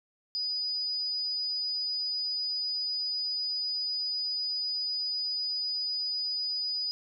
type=tone; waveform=sine; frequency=4954 Hz; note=D#8; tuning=8 cents flat; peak=-29 dBFS; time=0.35-6.91 s; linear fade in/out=0 ms; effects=none